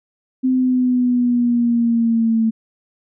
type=exponential sweep; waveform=sine; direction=down; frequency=259.1 to 222.6 Hz; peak=-13 dBFS; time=0.43-2.51 s; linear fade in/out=20 ms; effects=none